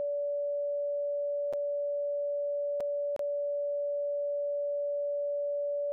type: tone with dropouts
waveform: sine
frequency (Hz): 576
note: D5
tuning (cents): -34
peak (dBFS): -29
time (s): 0-5.92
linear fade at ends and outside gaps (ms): 0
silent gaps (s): 1.527-1.535 / 2.802-2.806 / 3.163-3.193
effects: none